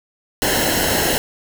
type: noise with comb filter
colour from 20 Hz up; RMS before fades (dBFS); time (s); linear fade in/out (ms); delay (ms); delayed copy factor
pink; -18; 0.42-1.18; 0; 0.84; -0.7
effects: none